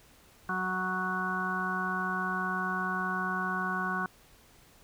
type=harmonic tone with a mistuned harmonic; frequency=185 Hz; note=F#3; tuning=in tune; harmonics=1 / 2 / 4 / 5 / 6 / 7 / 8; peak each=-36 / -42 / -39 / -44 / -34 / -44 / -33 dBFS; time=0.49-4.06 s; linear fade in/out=2 ms; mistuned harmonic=5; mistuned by=+25 cents; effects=pink hiss -59 dBFS RMS until 4.83 s